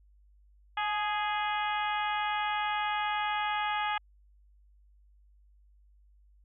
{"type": "harmonic tone with a mistuned harmonic", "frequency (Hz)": 415.3, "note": "G#4", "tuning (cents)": 0, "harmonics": [2, 3, 4, 5, 6, 7, 8], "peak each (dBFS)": [-31, -35, -37, -39, -41, -42, -43], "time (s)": [0.77, 3.98], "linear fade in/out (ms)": 5, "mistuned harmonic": 2, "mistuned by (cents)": 28, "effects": ["added 50 Hz sine -58 dBFS peak until 6.44 s"]}